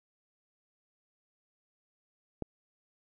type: click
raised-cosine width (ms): 2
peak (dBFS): -21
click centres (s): 2.423
effects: none